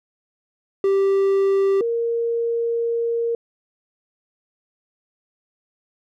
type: tone pair in turn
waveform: triangle / sine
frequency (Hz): 391.4 / 465.5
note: G4 / A#4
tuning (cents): -3 / -2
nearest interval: minor third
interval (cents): 301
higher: second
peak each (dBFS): -13 / -19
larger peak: first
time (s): 0.84-1.81 / 1.81-3.35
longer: second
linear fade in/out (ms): 2
effects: none